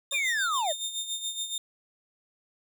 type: tone with tremolo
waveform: 25% pulse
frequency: 3635 Hz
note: A#7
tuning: 44 cents flat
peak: -25 dBFS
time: 0.11-1.58 s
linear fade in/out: 2 ms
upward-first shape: sine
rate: 7.1 Hz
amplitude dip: 65%
type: tone with exponential decay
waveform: 25% pulse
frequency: 560 Hz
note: C#5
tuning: 18 cents sharp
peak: -32 dBFS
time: 0.12-0.21 s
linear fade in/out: 5 ms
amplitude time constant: 18 ms
type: linear sweep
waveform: triangle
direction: down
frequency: 2481 to 554.4 Hz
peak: -24 dBFS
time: 0.13-0.73 s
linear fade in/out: 20 ms
effects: none